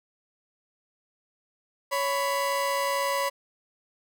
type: tone pair together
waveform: 30% pulse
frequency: 557.9 / 994 Hz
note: C#5 / B5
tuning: +11 / +11 cents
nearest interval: minor seventh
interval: 1000 cents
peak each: -25 dBFS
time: 1.91-3.3 s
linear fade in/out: 20 ms
effects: none